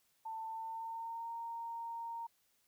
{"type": "tone with pitch glide", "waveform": "sine", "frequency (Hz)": [892, 925.1], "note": ["A5", "A#5"], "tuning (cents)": [23, -13], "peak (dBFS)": -40, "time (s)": [0.25, 2.27], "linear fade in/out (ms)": 10, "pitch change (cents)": 64, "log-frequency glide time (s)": [0.47, 1.32], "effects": ["white hiss -75 dBFS RMS until 2.67 s"]}